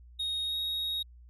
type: tone with pitch glide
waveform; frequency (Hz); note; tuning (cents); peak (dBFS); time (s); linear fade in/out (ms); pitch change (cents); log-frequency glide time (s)
triangle; 3736 to 3766; A#7 to A#7; +3 to +17; -29; 0.19-1.03; 10; +14; 0.44-0.56
effects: added 60 Hz sine -50 dBFS peak until 1.29 s